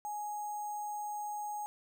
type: tone with sample-and-hold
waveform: sine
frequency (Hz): 834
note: G#5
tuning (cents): +7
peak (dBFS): -36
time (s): 0.05-1.66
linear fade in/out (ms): 0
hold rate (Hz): 7350
effects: none